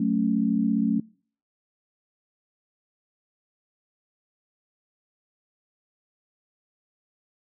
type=chord; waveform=sine; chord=F# minor; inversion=none; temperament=equal; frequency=185 / 220 / 277.2 Hz; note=F#3 / A3 / C#4; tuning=0 / 0 / 0 cents; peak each=-27 / -23 / -26 dBFS; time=0-1 s; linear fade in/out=5 ms; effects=noise-tail reverb RT60 0.5 s tail -26 dB re dry